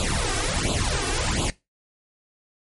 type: noise with flanger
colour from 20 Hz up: pink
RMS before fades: -24 dBFS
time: 0-1.5 s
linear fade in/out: 0 ms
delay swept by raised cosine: 0.26 to 2.66 ms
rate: 1.4 Hz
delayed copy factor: +0.95
effects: noise-tail reverb RT60 0.2 s tail -19 dB re dry + MP3 48 kbps